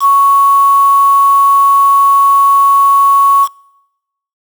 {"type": "tone with quantisation", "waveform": "sine", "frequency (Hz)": 1111, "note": "C#6", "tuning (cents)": 4, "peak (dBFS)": -4, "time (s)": [0, 3.48], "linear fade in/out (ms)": 50, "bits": 4, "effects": ["noise-tail reverb RT60 0.9 s tail -25 dB re dry"]}